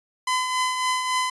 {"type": "tone with tremolo", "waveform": "sawtooth", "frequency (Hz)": 1016, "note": "B5", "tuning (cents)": 49, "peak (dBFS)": -16, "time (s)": [0.27, 1.3], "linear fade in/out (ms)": 5, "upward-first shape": "triangle", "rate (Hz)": 3.6, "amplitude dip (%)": 50, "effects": ["resampled to 24000 Hz"]}